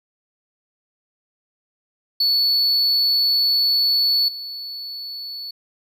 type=tone with level steps; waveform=triangle; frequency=4435 Hz; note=C#8; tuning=in tune; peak=-14 / -28 dBFS; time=2.2-5.51 s; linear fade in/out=5 ms; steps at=4.28 s; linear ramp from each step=5 ms; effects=none